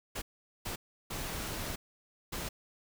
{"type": "noise bursts at uneven times", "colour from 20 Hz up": "pink", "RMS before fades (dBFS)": -38, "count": 4, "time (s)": [[0.15, 0.22], [0.65, 0.76], [1.1, 1.76], [2.32, 2.49]], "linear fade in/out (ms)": 10, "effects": []}